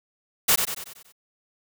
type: noise with echo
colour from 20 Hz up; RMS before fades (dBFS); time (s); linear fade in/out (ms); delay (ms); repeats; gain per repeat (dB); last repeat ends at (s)
white; -18; 0.48-0.56; 10; 94; 6; -6; 1.124
effects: none